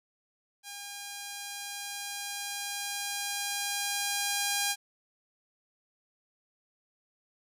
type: tone with level ramp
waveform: 5% pulse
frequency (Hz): 809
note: G#5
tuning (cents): -46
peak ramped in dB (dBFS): -29 to -15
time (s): 0.63-4.76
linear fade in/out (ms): 50
effects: none